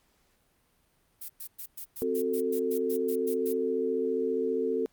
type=noise bursts; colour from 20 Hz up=violet; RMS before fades=-39 dBFS; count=13; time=1.21-3.531 s; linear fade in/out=10 ms; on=77 ms; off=110 ms
type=chord; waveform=sine; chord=F# diminished; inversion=second; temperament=equal with one note detuned; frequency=261.6 / 370 / 444.9 Hz; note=C4 / F#4 / A4; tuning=0 / 0 / +19 cents; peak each=-33 / -32 / -28 dBFS; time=2.02-4.86 s; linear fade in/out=0 ms
effects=pink hiss -69 dBFS RMS until 4.92 s + Opus 48 kbps